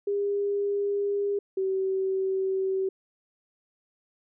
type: tone pair in turn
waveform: sine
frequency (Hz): 404 / 382.2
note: G#4 / G4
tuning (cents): -48 / -44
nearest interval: minor second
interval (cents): 96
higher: first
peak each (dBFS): -24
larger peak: neither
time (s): 0.07-1.39 / 1.57-2.89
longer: neither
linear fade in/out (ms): 5
effects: none